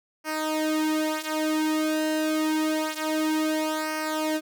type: tone with flanger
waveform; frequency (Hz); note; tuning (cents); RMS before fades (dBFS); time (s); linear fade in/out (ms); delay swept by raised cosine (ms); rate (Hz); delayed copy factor
sawtooth; 311.1; D#4; 0; -26; 0.24-4.41; 50; 0.27 to 5.57; 0.27; -0.8
effects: none